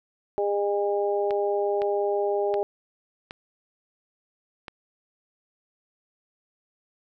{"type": "harmonic tone", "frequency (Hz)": 202.9, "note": "G#3", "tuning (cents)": -40, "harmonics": [2, 3, 4], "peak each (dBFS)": [-24, -28, -30], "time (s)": [0.38, 2.63], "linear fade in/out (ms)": 0}
{"type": "clicks", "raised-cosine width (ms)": 0.3, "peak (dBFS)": -20, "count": 5, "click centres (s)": [1.308, 1.819, 2.541, 3.309, 4.682]}
{"effects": []}